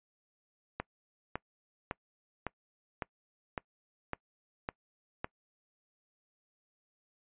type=click train; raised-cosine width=0.5 ms; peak=-19 dBFS; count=9; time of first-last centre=0.8-5.244 s; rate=1.8 Hz; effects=noise-tail reverb RT60 0.1 s tail -24 dB re dry + resampled to 8000 Hz